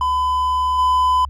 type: tone with level steps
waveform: triangle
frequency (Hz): 1008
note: B5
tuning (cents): +35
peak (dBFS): -14 / -11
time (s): 0.01-1.25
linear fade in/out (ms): 2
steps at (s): 0.78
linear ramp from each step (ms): 10
effects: added 69 Hz sine -29 dBFS peak until 1.29 s